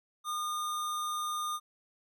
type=tone; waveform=square; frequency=1217 Hz; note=D#6; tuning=39 cents flat; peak=-33 dBFS; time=0.24-1.6 s; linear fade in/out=50 ms; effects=none